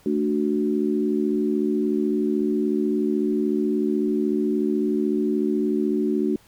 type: chord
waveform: sine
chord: D major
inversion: second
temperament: equal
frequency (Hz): 220 / 293.7 / 370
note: A3 / D4 / F#4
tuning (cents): 0 / 0 / 0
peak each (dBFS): -24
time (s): 0.06-6.36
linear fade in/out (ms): 2
effects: pink hiss -55 dBFS RMS until 6.47 s